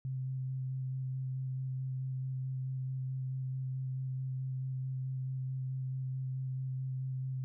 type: tone with vibrato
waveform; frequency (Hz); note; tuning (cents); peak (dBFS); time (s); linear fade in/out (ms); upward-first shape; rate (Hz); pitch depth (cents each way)
sine; 130.81; C3; 0; -34; 0.05-7.44; 0; square; 4.6; 9
effects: none